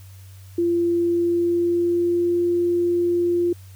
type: tone with pitch glide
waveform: sine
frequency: 343.3 to 348.1 Hz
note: F4 to F4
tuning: -30 to -6 cents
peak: -17 dBFS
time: 0.58-3.53 s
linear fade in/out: 5 ms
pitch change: +24 cents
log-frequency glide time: 1.01-2.42 s
effects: added 95 Hz sine -40 dBFS peak until 3.75 s + white hiss -53 dBFS RMS until 3.75 s